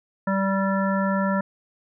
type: harmonic tone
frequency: 194.3 Hz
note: G3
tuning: 15 cents flat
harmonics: 1 / 3 / 5 / 7 / 9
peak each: -22 / -27 / -29 / -30 / -32 dBFS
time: 0.27-1.41 s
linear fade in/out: 5 ms
effects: none

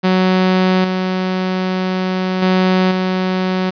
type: tone with level steps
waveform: sawtooth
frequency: 185.7 Hz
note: F#3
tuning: 7 cents sharp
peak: -7 / -12 / -7 / -11 dBFS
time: 0.03-3.71 s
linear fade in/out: 20 ms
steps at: 0.84 / 2.42 / 2.91 s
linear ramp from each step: 5 ms
effects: resampled to 11025 Hz + 7-bit

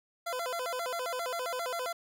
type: tone with vibrato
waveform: 25% pulse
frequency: 587.3 Hz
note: D5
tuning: in tune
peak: -29 dBFS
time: 0.26-1.93 s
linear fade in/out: 10 ms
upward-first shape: square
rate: 7.5 Hz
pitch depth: 260 cents each way
effects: none

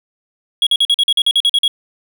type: tone bursts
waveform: triangle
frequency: 3320 Hz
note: G#7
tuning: 1 cent flat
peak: -8 dBFS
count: 12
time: 0.62-1.679 s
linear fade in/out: 2 ms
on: 47 ms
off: 45 ms
effects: none

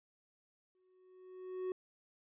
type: tone with exponential growth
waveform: triangle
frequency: 370 Hz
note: F#4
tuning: in tune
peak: -32 dBFS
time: 0.75-1.72 s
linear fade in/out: 1 ms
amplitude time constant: 210 ms
effects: resampled to 8000 Hz

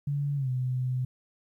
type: tone with pitch glide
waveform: sine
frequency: 143 to 127.4 Hz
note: D3 to C3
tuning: -46 to -46 cents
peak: -26 dBFS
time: 0.07-1.05 s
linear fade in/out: 5 ms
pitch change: -200 cents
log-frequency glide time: 0.36-0.49 s
effects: 11-bit

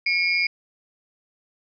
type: tone cluster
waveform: sine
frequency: 2196 / 2371 / 4886 Hz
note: C#7 / D7 / D#8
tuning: -17 / +16 / -32 cents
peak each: -22 / -23 / -27 dBFS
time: 0.06-0.47 s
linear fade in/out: 5 ms
effects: none

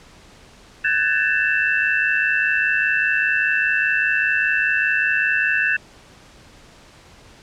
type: tone cluster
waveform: sine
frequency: 1512 / 1662 / 1767 / 2664 Hz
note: F#6 / G#6 / A6 / E7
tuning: +37 / +1 / +7 / +18 cents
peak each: -22 dBFS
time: 0.84-5.77 s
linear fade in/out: 10 ms
effects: pink hiss -47 dBFS RMS until 7.42 s + low-pass 7000 Hz 12 dB/octave

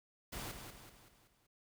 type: noise with echo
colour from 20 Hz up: pink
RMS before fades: -44 dBFS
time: 0.32-0.52 s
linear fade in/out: 10 ms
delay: 190 ms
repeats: 5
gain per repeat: -6 dB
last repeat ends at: 1.47 s
effects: none

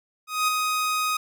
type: tone with ADSR envelope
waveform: sawtooth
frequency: 1252 Hz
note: D#6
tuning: 10 cents sharp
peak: -15 dBFS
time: 0.27-1.17 s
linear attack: 210 ms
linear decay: 8 ms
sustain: -4 dB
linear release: 5 ms
effects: none

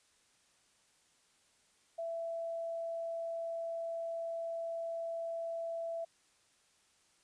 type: tone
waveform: sine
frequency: 666 Hz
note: E5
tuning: 18 cents sharp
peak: -36 dBFS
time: 1.98-6.05 s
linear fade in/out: 10 ms
effects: white hiss -70 dBFS RMS until 7.23 s + resampled to 22050 Hz

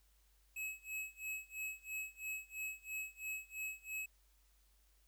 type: tone with tremolo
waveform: square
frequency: 2571 Hz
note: E7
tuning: 44 cents flat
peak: -40 dBFS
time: 0.56-4.06 s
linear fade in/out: 5 ms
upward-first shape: sine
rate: 3 Hz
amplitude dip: 95%
effects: added 50 Hz sine -69 dBFS peak until 5.07 s + white hiss -75 dBFS RMS until 5.07 s

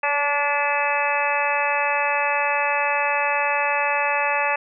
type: harmonic tone with a mistuned harmonic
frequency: 289 Hz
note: D4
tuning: 28 cents flat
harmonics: 2 / 3 / 4 / 5 / 6 / 7 / 8 / 9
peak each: -27 / -24 / -28 / -32 / -27 / -29 / -33 / -25 dBFS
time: 0.03-4.56 s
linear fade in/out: 5 ms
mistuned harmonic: 2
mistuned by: -17 cents
effects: none

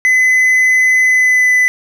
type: tone with pitch glide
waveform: triangle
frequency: 2022 to 2003 Hz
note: B6 to B6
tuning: +40 to +24 cents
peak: -6 dBFS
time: 0.05-1.68 s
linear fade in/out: 0 ms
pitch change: -16 cents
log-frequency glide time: 1.03-1.52 s
effects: none

